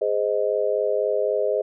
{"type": "chord", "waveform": "sine", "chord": "Ab major", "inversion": "none", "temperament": "just", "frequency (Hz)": [415.3, 519.1, 623], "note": ["Ab4", "C5", "Eb5"], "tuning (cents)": [0, -14, 2], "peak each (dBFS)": -24, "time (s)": [0.01, 1.62], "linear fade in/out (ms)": 10, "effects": []}